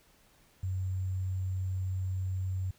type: tone with sample-and-hold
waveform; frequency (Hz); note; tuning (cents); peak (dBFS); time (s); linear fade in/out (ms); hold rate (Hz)
sine; 93.3; F#2; +15; -30; 0.63-2.71; 5; 7350
effects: pink hiss -64 dBFS RMS until 2.78 s